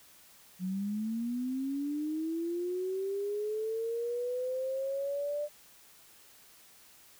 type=linear sweep; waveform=sine; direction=up; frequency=180 to 595 Hz; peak=-31 dBFS; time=0.59-5.49 s; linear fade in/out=50 ms; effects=white hiss -58 dBFS RMS until 7.19 s